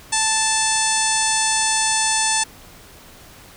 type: harmonic tone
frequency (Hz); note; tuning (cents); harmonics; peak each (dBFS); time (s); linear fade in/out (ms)
880; A5; 0; 1 / 2 / 3 / 4 / 5 / 6 / 7 / 8 / 9 / 10; -23 / -26 / -28 / -28 / -28 / -28 / -25 / -29 / -27 / -23; 0.12-2.44; 10
effects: pink hiss -44 dBFS RMS until 3.56 s